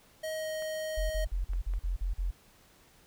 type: tone with pitch glide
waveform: square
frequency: 631 to 626.6 Hz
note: D#5 to D#5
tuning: +24 to +12 cents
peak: -34 dBFS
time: 0.23-1.25 s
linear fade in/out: 10 ms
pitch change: -12 cents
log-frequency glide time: 0.35-0.49 s
type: clicks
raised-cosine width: 0.5 ms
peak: -35 dBFS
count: 3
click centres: 0.623 / 1.534 / 1.737 s
type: tone bursts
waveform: sine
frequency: 44.32 Hz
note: F1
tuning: 26 cents sharp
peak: -28 dBFS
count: 8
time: 0.97-2.311 s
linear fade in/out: 10 ms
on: 130 ms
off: 43 ms
effects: pink hiss -61 dBFS RMS until 3.06 s